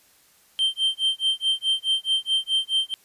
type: tone with tremolo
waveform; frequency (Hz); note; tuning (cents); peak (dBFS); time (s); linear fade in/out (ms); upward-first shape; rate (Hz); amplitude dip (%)
triangle; 3136; G7; 0; -16; 0.59-2.94; 0; sine; 4.7; 100
effects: white hiss -58 dBFS RMS until 3.04 s + resampled to 32000 Hz